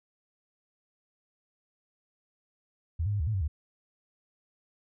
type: tone with pitch steps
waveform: sine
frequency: 82 / 103.1 / 102.5 / 75 / 109.3 / 95.5 / 74.8 Hz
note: E2 / G#2 / G#2 / D2 / A2 / G2 / D2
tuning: -9 / -12 / -22 / +37 / -11 / -45 / +32 cents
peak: -26 dBFS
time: 2.99-3.48 s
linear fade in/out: 10 ms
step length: 70 ms
effects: none